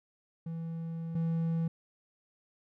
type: tone pair in turn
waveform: triangle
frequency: 164.81 / 164.81 Hz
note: E3 / E3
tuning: 0 / 0 cents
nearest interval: unison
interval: 0 cents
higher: neither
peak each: -33 / -26 dBFS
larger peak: second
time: 0.46-1.15 / 1.15-1.68 s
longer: first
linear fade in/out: 5 ms
effects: none